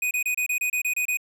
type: tone bursts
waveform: square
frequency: 2489 Hz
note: D#7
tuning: in tune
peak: -23 dBFS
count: 10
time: 0.02-1.172 s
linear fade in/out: 5 ms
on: 90 ms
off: 28 ms
effects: none